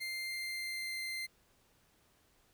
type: tone with pitch glide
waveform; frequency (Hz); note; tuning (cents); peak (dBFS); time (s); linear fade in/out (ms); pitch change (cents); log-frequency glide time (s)
30% pulse; 2100 to 2083; C7 to C7; +6 to -8; -35; 0-1.27; 20; -14; 0.22-1.01
effects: pink hiss -70 dBFS RMS until 2.53 s